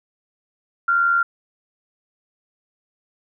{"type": "tone pair together", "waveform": "sine", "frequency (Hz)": [1385.7, 1466], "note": ["F6", "F#6"], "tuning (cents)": [-14, -16], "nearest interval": "minor second", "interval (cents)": 98, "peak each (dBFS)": [-15, -26], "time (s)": [0.88, 1.23], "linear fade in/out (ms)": 5, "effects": []}